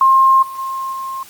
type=tone with level steps; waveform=sine; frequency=1064 Hz; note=C6; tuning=29 cents sharp; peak=-7 / -26 / -20 / -22 dBFS; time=0.01-1.23 s; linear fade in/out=2 ms; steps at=0.42 / 0.58 / 0.92 s; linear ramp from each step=10 ms; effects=white hiss -41 dBFS RMS until 1.29 s + Opus 48 kbps